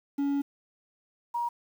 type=tone pair in turn; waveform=triangle / sine; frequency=281.6 / 949.4 Hz; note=C#4 / A#5; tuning=+27 / +31 cents; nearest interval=octave + major sixth; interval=2104 cents; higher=second; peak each=-23 / -27 dBFS; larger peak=first; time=0.18-0.42 / 1.34-1.49 s; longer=first; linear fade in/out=10 ms; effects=9-bit